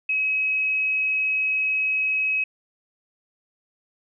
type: tone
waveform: sine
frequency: 2553 Hz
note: D#7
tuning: 44 cents sharp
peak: -20 dBFS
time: 0.09-2.44 s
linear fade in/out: 5 ms
effects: none